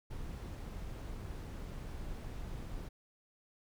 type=noise; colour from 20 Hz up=brown; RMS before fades=-43 dBFS; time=0.1-2.89 s; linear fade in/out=10 ms; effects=none